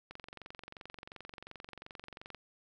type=click train; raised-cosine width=0.3 ms; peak=-30 dBFS; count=52; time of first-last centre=0.11-2.347 s; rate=22.8 Hz; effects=none